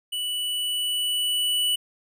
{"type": "tone with level ramp", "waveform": "square", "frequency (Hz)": 2960, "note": "F#7", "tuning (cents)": 0, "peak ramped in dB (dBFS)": [-27, -21], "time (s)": [0.12, 1.76], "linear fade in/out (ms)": 10, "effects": []}